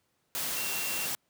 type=tone in noise; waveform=sine; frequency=2738 Hz; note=F7; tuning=35 cents flat; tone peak=-37 dBFS; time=0.57-1.06 s; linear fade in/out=0 ms; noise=white; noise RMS=-33 dBFS; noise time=0.35-1.15 s; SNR=-7 dB; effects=pink hiss -74 dBFS RMS until 1.29 s + high-pass 100 Hz 12 dB/octave